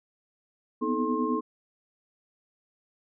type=tone cluster; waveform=sine; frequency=243.3 / 253 / 315.7 / 433.3 / 1064 Hz; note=B3 / B3 / D#4 / A4 / C6; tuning=-26 / +42 / +25 / -27 / +29 cents; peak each=-31 dBFS; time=0.81-1.41 s; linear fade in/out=20 ms; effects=none